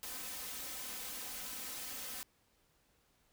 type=noise with comb filter; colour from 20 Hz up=white; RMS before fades=-44 dBFS; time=0.03-2.23 s; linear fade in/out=0 ms; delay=3.9 ms; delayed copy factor=+0.7; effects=pink hiss -73 dBFS RMS until 3.32 s